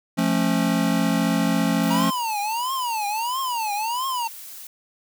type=chord; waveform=square; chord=F augmented; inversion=none; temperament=just; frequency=174.61 / 218.3 / 272.8 Hz; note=F3 / A3 / C#4; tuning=0 / -13 / -28 cents; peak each=-24 dBFS; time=0.17-2.11 s; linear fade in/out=20 ms
type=noise; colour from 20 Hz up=blue; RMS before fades=-39 dBFS; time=1.83-4.67 s; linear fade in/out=2 ms
type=tone with vibrato; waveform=square; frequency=932.3 Hz; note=A#5; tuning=in tune; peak=-24 dBFS; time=1.9-4.28 s; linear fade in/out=10 ms; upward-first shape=triangle; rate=1.5 Hz; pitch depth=260 cents each way
effects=none